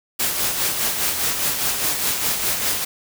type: noise with tremolo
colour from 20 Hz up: white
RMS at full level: -20 dBFS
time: 0.19-2.85 s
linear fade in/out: 10 ms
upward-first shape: sine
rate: 4.9 Hz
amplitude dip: 45%
effects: none